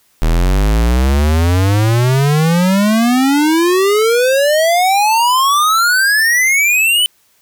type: exponential sweep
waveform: square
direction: up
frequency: 38.89 to 3035 Hz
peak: -10 dBFS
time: 0.22-7.06 s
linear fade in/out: 0 ms
effects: white hiss -55 dBFS RMS until 7.41 s